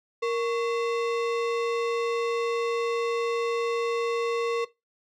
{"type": "tone with sample-and-hold", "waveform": "sine", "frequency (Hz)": 466.2, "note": "A#4", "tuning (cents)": 0, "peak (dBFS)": -23, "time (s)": [0.22, 4.65], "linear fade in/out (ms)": 10, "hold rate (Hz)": 1575, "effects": ["noise-tail reverb RT60 0.2 s tail -18 dB re dry", "low-pass 4000 Hz 12 dB/octave"]}